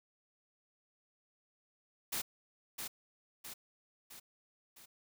white noise with echo, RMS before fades -37 dBFS, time 2.12-2.22 s, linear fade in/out 10 ms, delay 660 ms, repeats 4, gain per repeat -5 dB, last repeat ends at 4.86 s, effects none

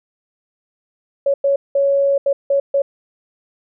sine tone bursts at uneven times, 557 Hz, C#5, 8 cents sharp, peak -12 dBFS, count 6, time 1.26-1.34 / 1.44-1.56 / 1.75-2.18 / 2.26-2.33 / 2.5-2.6 / 2.74-2.82 s, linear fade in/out 5 ms, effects none

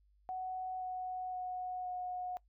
sine tone with pitch steps, 744 / 738.4 / 732.9 / 727.4 Hz, F#5 / F#5 / F#5 / F#5, +9 / -4 / -17 / -30 cents, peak -37 dBFS, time 0.29-2.37 s, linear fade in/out 0 ms, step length 520 ms, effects noise-tail reverb RT60 0.1 s tail -21 dB re dry + added 50 Hz sine -66 dBFS peak until 2.48 s

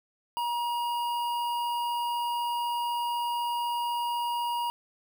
square tone with notch filter, 952 Hz, A#5, 36 cents sharp, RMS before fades -30 dBFS, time 0.37-4.7 s, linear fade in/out 0 ms, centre 6900 Hz, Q 0.81, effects none

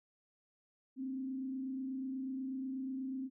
sine tone with frequency modulation, 263.5 Hz, C4, 12 cents sharp, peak -37 dBFS, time 0.96-3.3 s, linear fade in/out 50 ms, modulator 28.2 Hz, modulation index 0.38, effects none

